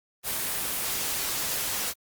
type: noise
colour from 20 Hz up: white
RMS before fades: -29 dBFS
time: 0.23-1.94 s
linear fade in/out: 50 ms
effects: Opus 24 kbps